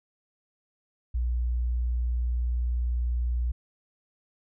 sine tone, 60.2 Hz, B1, 44 cents flat, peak -24 dBFS, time 1.14-3.52 s, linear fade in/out 10 ms, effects none

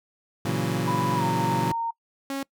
25% pulse chord, F# dominant seventh, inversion first, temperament equal, 116.54 / 138.59 / 164.81 / 185 Hz, A#2 / C#3 / E3 / F#3, 0 / 0 / 0 / 0 cents, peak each -26 dBFS, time 0.45-1.72 s, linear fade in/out 5 ms
sine tone with pitch glide, 987.8 to 921.6 Hz, B5 to A#5, 0 to -20 cents, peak -25 dBFS, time 0.87-1.91 s, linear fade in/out 10 ms, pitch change -120 cents, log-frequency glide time 1.16-1.24 s
sawtooth tone, 273.9 Hz, C#4, 21 cents flat, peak -24 dBFS, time 2.3-2.43 s, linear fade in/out 2 ms
effects noise-tail reverb RT60 0.1 s tail -24 dB re dry

